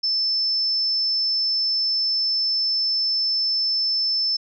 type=tone; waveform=sine; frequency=5280 Hz; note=E8; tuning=2 cents sharp; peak=-19 dBFS; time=0.03-4.37 s; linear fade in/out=10 ms; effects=none

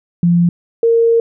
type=tone pair in turn; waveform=sine; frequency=172.7 / 461.1 Hz; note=F3 / A#4; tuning=-19 / -19 cents; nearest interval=octave + perfect fourth; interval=1700 cents; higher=second; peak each=-8 / -8 dBFS; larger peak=neither; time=0.23-0.49 / 0.83-1.2 s; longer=second; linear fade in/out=2 ms; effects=none

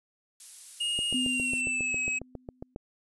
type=noise; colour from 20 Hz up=violet; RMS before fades=-41 dBFS; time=0.4-1.61 s; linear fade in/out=2 ms
type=tone with pitch glide; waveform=square; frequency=2854 to 2557 Hz; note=F7 to D#7; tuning=+37 to +47 cents; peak=-28 dBFS; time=0.8-2.19 s; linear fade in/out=10 ms; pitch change=-190 cents; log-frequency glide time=1.13-1.98 s
type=click train; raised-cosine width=2 ms; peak=-24 dBFS; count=14; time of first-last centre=0.99-2.761 s; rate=7.34 Hz
type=tone with exponential decay; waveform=sine; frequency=253.3 Hz; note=B3; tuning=44 cents sharp; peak=-27 dBFS; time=1.14-2.75 s; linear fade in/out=5 ms; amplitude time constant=350 ms
effects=resampled to 24000 Hz

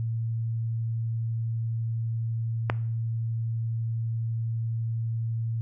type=click; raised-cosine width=0.5 ms; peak=-9 dBFS; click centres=2.699 s; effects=noise-tail reverb RT60 0.6 s tail -19 dB re dry + added 114 Hz sine -26 dBFS peak until 5.61 s

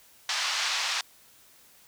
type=band-pass noise; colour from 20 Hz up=white; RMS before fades=-29 dBFS; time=0.29-1.01 s; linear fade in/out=2 ms; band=810 to 5600 Hz; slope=24 dB/octave; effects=white hiss -57 dBFS RMS until 1.87 s

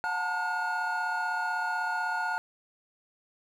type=tone cluster; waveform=triangle; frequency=728 / 884 / 920 / 1437 Hz; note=F#5 / A5 / A#5 / F6; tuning=-28 / +8 / -23 / +49 cents; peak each=-34 / -31 / -38 / -29 dBFS; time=0.04-2.38 s; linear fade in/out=0 ms; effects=none

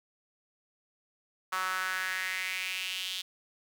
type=tone with high-pass filter sweep; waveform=sawtooth; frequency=186.4 Hz; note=F#3; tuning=13 cents sharp; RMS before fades=-34 dBFS; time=1.52-3.22 s; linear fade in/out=10 ms; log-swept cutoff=1200 to 3400 Hz; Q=4; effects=none

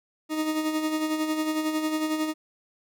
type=tone with tremolo; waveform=40% pulse; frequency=311.1 Hz; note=D#4; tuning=in tune; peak=-22 dBFS; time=0.29-2.34 s; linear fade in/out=50 ms; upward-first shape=sine; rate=11 Hz; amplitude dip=50%; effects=none

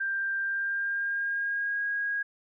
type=tone with pitch glide; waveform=sine; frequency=1584 to 1639.9 Hz; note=G6 to G#6; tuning=+18 to -22 cents; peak=-27 dBFS; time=0-2.23 s; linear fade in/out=10 ms; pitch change=+60 cents; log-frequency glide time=0.4-1.84 s; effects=none

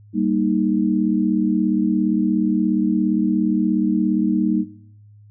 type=chord; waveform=sine; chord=Eb major; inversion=first; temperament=equal; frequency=196 / 233.1 / 311.1 Hz; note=G3 / Bb3 / Eb4; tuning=0 / 0 / 0 cents; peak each=-21 dBFS; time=0.13-4.65 s; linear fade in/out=50 ms; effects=noise-tail reverb RT60 0.8 s tail -18 dB re dry + added 104 Hz sine -44 dBFS peak until 5.3 s

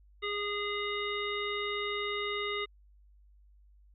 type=harmonic tone; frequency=411.2 Hz; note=G#4; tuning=17 cents flat; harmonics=1 / 3 / 5 / 7 / 9; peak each=-36 / -38 / -37 / -42 / -40 dBFS; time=0.22-2.66 s; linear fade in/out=20 ms; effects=added 50 Hz sine -57 dBFS peak until 3.94 s

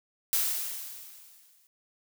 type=noise with exponential decay; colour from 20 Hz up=blue; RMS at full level=-25 dBFS; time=0.33-1.67 s; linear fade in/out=0 ms; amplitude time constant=290 ms; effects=none

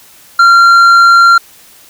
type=tone with tanh clipping; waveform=sine; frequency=1379 Hz; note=F6; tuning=22 cents flat; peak=-3 dBFS; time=0.39-1.38 s; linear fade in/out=5 ms; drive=7 dB; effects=white hiss -40 dBFS RMS until 1.89 s

